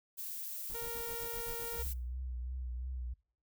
violet noise, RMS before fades -42 dBFS, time 0.17-1.94 s, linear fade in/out 20 ms
brown noise with tremolo, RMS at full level -46 dBFS, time 0.69-1.88 s, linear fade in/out 10 ms, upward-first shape sine, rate 7.7 Hz, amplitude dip 100%
sawtooth tone, 466.2 Hz, A#4, in tune, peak -38 dBFS, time 0.74-1.83 s, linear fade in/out 10 ms
sine tone with vibrato, 62.5 Hz, B1, 21 cents sharp, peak -37 dBFS, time 1.78-3.14 s, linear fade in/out 10 ms, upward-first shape triangle, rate 2.9 Hz, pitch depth 63 cents each way
effects noise-tail reverb RT60 0.5 s tail -24 dB re dry

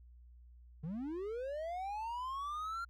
triangle linear sweep, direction up, 143.4 to 1396.9 Hz, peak -36 dBFS, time 0.83-2.85 s, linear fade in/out 10 ms, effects added 60 Hz sine -55 dBFS peak until 2.89 s

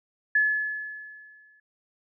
sine tone with exponential decay, 1714 Hz, A6, 46 cents flat, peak -17 dBFS, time 0.35-1.6 s, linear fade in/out 5 ms, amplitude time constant 270 ms, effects none

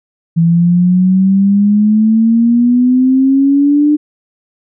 sine exponential sweep, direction up, 164.81 to 300.8 Hz, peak -6 dBFS, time 0.36-3.97 s, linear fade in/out 20 ms, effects none

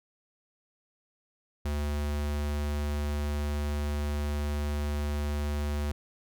square tone, 73.42 Hz, D2, in tune, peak -29 dBFS, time 1.65-5.92 s, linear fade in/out 5 ms, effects none

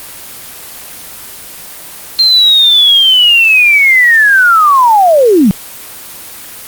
sine linear sweep, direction down, 4186 to 174.61 Hz, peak -3 dBFS, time 2.19-5.51 s, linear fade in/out 0 ms, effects white hiss -28 dBFS RMS until 6.67 s + Opus 24 kbps

